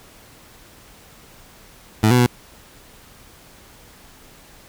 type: tone with pitch steps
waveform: 20% pulse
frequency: 108.7 / 124 / 122.6 Hz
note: A2 / B2 / B2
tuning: -21 / +7 / -12 cents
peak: -7 dBFS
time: 2.03-2.264 s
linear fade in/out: 5 ms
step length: 78 ms
effects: pink hiss -47 dBFS RMS until 4.68 s